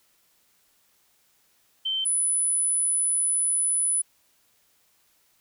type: tone pair in turn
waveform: sine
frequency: 3103 / 9983 Hz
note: G7 / D#9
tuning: -18 / +5 cents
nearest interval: octave + minor sixth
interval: 2023 cents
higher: second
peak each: -24 / -21 dBFS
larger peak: second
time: 1.85-2.05 / 2.05-4.02 s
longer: second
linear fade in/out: 10 ms
effects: white hiss -65 dBFS RMS until 5.4 s